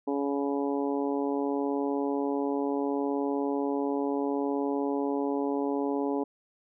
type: harmonic tone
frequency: 140.7 Hz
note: C#3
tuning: 26 cents sharp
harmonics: 2 / 3 / 4 / 5 / 6 / 7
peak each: -29 / -31 / -37 / -40 / -37 / -41 dBFS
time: 0.07-6.24 s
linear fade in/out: 10 ms
effects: none